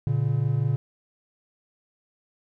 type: tone pair together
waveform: triangle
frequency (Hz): 116.5 / 141.81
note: A#2 / C#3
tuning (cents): -1 / +40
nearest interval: minor third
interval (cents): 341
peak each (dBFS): -22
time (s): 0.07-0.76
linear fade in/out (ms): 0
effects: none